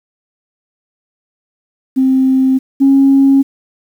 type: tone pair in turn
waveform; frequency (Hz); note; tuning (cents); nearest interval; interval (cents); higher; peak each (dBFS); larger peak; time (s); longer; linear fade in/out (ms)
sine; 262.8 / 273; C4 / C#4; +8 / -26; minor second; 66; second; -7 / -4; second; 1.96-2.59 / 2.8-3.43; neither; 20
effects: tanh soft clip ceiling -1 dBFS + 7-bit